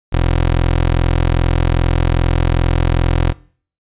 20% pulse tone, 42.5 Hz, F1, 46 cents flat, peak -7 dBFS, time 0.12-3.33 s, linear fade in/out 20 ms, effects noise-tail reverb RT60 0.5 s tail -22 dB re dry + resampled to 8000 Hz

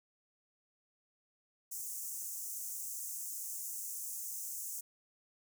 pink high-pass noise, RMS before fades -42 dBFS, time 1.71-4.81 s, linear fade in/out 10 ms, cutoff 6300 Hz, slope 48 dB/octave, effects none

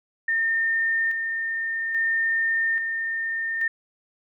sine tone with tremolo, 1816 Hz, A#6, 46 cents flat, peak -20 dBFS, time 0.28-3.68 s, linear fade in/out 5 ms, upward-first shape square, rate 0.6 Hz, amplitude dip 40%, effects none

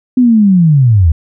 sine linear sweep, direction down, 257.2 to 73.42 Hz, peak -4 dBFS, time 0.17-1.12 s, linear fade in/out 5 ms, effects none

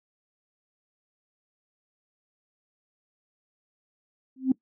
sine tone with exponential growth, 261.6 Hz, C4, in tune, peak -14 dBFS, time 4.36-4.52 s, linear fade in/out 5 ms, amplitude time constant 34 ms, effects noise-tail reverb RT60 0.1 s tail -21 dB re dry + tanh soft clip ceiling -11 dBFS

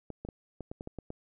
clicks, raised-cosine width 2 ms, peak -26 dBFS, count 9, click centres 0.103 / 0.25 / 0.288 / 0.607 / 0.715 / 0.809 / 0.874 / 0.987 / 1.104 s, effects none

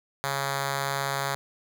5% pulse tone with notch filter, 138.59 Hz, C#3, in tune, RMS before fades -29 dBFS, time 0.24-1.35 s, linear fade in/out 0 ms, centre 300 Hz, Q 0.93, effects none

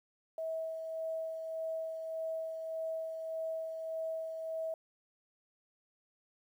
sine tone with tremolo, 646 Hz, E5, 35 cents flat, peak -34 dBFS, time 0.38-4.74 s, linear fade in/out 2 ms, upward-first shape sine, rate 1.7 Hz, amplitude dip 40%, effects 11-bit

